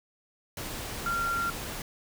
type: tone in noise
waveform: sine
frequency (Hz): 1380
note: F6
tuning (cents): -21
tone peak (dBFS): -27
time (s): 1.06-1.5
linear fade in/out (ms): 2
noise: pink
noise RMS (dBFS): -37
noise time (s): 0.57-1.82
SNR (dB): +7
effects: none